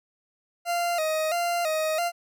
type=tone with vibrato; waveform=40% pulse; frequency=659.3 Hz; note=E5; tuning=in tune; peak=-23 dBFS; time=0.65-2.12 s; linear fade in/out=50 ms; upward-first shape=square; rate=1.5 Hz; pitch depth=87 cents each way; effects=none